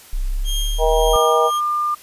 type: linear sweep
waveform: sine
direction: up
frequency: 31.6 to 41 Hz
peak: -18 dBFS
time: 0.13-1.16 s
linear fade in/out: 0 ms
type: tone with tremolo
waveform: sawtooth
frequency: 3223 Hz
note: G7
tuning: 47 cents sharp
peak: -19 dBFS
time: 0.44-1.61 s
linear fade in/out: 50 ms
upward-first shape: triangle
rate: 1.8 Hz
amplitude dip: 80%
type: harmonic tone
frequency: 158.7 Hz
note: D#3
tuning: 35 cents sharp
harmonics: 3 / 4 / 5 / 6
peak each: -17 / -19 / -21 / -23 dBFS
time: 0.78-1.51 s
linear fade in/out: 50 ms
type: tone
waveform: sine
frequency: 1200 Hz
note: D6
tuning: 37 cents sharp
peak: -17 dBFS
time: 1.13-1.95 s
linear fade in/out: 10 ms
effects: white hiss -44 dBFS RMS until 2.02 s + resampled to 32000 Hz